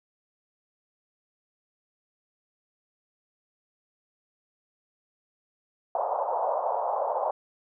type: band-pass noise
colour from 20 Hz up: pink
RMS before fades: -28 dBFS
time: 5.95-7.31 s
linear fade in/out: 2 ms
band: 550 to 990 Hz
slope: 48 dB/octave
effects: none